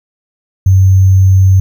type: tone with sample-and-hold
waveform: sine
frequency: 94.9 Hz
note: F#2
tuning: 44 cents sharp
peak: -3 dBFS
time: 0.66-1.6 s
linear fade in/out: 5 ms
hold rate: 6300 Hz
effects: none